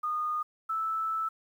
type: tone pair in turn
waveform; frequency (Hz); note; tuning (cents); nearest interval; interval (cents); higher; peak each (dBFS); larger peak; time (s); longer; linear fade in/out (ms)
sine; 1227 / 1314.6; D#6 / E6; -25 / -5; minor second; 120; second; -28; neither; 0.03-0.43 / 0.69-1.29; second; 10
effects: 10-bit

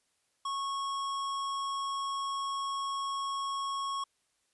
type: tone with hard clipping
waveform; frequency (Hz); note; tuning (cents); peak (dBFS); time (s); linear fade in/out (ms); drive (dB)
sine; 1100; C#6; -14; -34; 0.45-4.04; 5; 15
effects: white hiss -75 dBFS RMS until 4.53 s + resampled to 24000 Hz

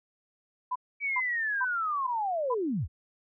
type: tone bursts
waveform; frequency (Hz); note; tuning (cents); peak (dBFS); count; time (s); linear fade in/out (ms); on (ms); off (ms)
sine; 1000; B5; +21; -27; 5; 0.71-2.545; 10; 47; 400
type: linear sweep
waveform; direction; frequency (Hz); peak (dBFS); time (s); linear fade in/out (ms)
sine; down; 2300 to 51.91; -27; 1-2.88; 50
effects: none

